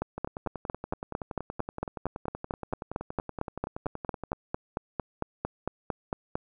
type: two click trains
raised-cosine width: 1 ms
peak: -21 / -15 dBFS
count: 45 / 29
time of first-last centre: 0.18-4.331 / 0.02-6.355 s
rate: 10.6 / 4.42 Hz
effects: none